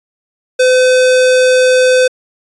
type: tone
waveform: square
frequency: 509 Hz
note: C5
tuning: 48 cents flat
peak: -7 dBFS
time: 0.59-2.08 s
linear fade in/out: 10 ms
effects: resampled to 22050 Hz